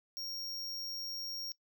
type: tone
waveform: square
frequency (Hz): 5570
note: F8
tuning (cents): -5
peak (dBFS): -39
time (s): 0.17-1.52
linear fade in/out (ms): 0
effects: noise-tail reverb RT60 0.1 s tail -22 dB re dry